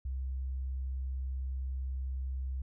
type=tone; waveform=sine; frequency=65.41 Hz; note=C2; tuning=in tune; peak=-33 dBFS; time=0.05-2.62 s; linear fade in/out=5 ms; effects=none